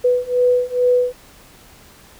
sine beating tone pair, 493.9 / 496.2 Hz, B4 / B4, 0 / +8 cents, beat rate 2.3 Hz, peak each -17 / -16 dBFS, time 0.04-1.13 s, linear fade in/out 10 ms, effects pink hiss -46 dBFS RMS until 2.19 s

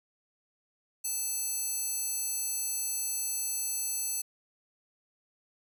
square tone with high-pass filter, 875 Hz, A5, 10 cents flat, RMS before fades -33 dBFS, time 1.04-4.22 s, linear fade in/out 10 ms, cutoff 7800 Hz, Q 2, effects none

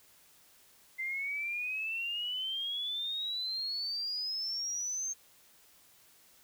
sine exponential sweep, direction up, 2066 to 6410 Hz, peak -33 dBFS, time 0.98-5.14 s, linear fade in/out 20 ms, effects white hiss -62 dBFS RMS until 6.43 s

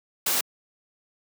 white noise, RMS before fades -24 dBFS, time 0.26-0.41 s, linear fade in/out 5 ms, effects high-pass 200 Hz 12 dB/octave

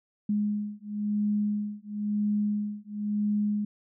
sine beating tone pair, 207.7 / 208.68 Hz, G#3 / G#3, 0 / +9 cents, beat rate 0.98 Hz, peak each -29 dBFS, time 0.29-3.65 s, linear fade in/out 5 ms, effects none

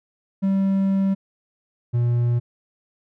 triangle tone pair in turn, 194.1 / 119.91 Hz, G3 / A#2, -17 / +49 cents, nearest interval minor sixth, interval 834 cents, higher first, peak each -15 dBFS, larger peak neither, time 0.42-1.15 / 1.93-2.4 s, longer first, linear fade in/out 20 ms, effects none

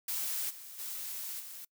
blue noise with level steps, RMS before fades -35 / -48 / -40 / -46 dBFS, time 0.08-1.65 s, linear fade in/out 5 ms, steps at 0.49 / 0.78 / 1.39 s, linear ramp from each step 20 ms, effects noise-tail reverb RT60 0.1 s tail -25 dB re dry

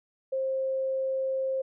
sine tone, 530 Hz, C5, 22 cents sharp, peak -26 dBFS, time 0.32-1.62 s, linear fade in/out 10 ms, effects none

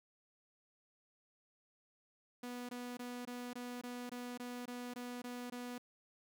sawtooth tone bursts, 245.2 Hz, B3, 12 cents flat, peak -39 dBFS, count 12, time 2.43-5.781 s, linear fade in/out 5 ms, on 260 ms, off 21 ms, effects none

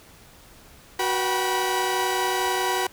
sawtooth tone cluster, 370.9 / 484.8 / 773 / 974 Hz, F#4 / B4 / G5 / B5, +4 / -32 / -24 / -24 cents, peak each -23 / -29 / -25 / -22 dBFS, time 0.99-2.87 s, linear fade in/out 5 ms, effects pink hiss -50 dBFS RMS until 2.92 s

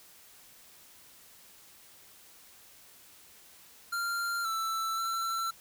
square tone with pitch steps, 1388 / 1327 / 1344 Hz, F6 / E6 / E6, -11 / +11 / +33 cents, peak -31 dBFS, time 3.92-5.51 s, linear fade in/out 10 ms, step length 530 ms, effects white hiss -56 dBFS RMS until 5.6 s

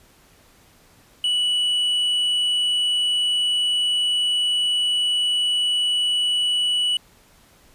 sine tone with tanh clipping, 2950 Hz, F#7, 6 cents flat, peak -19 dBFS, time 1.24-6.97 s, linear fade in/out 2 ms, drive 4 dB, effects pink hiss -54 dBFS RMS until 7.74 s + resampled to 32000 Hz

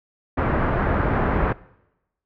pink low-pass noise, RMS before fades -21 dBFS, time 0.37-1.53 s, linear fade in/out 10 ms, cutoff 1700 Hz, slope 24 dB/octave, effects noise-tail reverb RT60 0.9 s tail -21 dB re dry

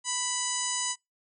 harmonic tone with a mistuned harmonic, 987.8 Hz, B5, in tune, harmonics 1 / 2 / 3 / 4 / 5 / 6 / 7 / 8 / 9, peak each -37 / -40 / -38 / -40 / -38 / -36 / -33 / -37 / -36 dBFS, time 0.04-0.96 s, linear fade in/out 50 ms, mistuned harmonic 6, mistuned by +75 cents, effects noise-tail reverb RT60 0.2 s tail -26 dB re dry

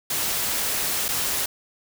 white noise with dropouts, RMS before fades -25 dBFS, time 0.1-1.46 s, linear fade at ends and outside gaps 5 ms, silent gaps 1.083-1.087 s, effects none

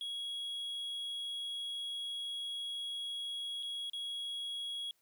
triangle tone with dropouts, 3322 Hz, G#7, in tune, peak -36 dBFS, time 0.01-4.91 s, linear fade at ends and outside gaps 1 ms, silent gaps 3.627-3.631 / 3.898-3.933 s, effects white hiss -75 dBFS RMS until 5.01 s

